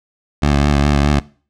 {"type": "tone with vibrato", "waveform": "15% pulse", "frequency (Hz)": 71.9, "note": "D2", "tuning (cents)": -36, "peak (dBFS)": -5, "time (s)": [0.42, 1.2], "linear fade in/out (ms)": 10, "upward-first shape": "triangle", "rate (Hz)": 4.8, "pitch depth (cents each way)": 50, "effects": ["noise-tail reverb RT60 0.4 s tail -21 dB re dry", "low-pass 6000 Hz 12 dB/octave"]}